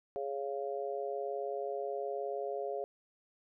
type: harmonic tone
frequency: 138.9 Hz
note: C#3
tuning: 4 cents sharp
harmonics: 3 / 4 / 5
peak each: -38 / -39 / -40 dBFS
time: 0.16-2.84 s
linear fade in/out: 0 ms
effects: none